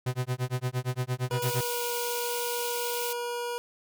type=tone with tremolo; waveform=45% pulse; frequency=126.2 Hz; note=B2; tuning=38 cents sharp; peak=-25 dBFS; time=0.06-1.61 s; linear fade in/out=5 ms; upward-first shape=sine; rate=8.7 Hz; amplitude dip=100%
type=tone with pitch glide; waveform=25% pulse; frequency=485.2 to 479.9 Hz; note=B4 to B4; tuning=-31 to -50 cents; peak=-27 dBFS; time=1.31-3.58 s; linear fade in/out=0 ms; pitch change=-19 cents; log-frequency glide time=1.48-1.84 s
type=high-pass noise; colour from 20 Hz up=white; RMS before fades=-35 dBFS; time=1.42-3.13 s; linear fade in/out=2 ms; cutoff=2100 Hz; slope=96 dB/octave
effects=none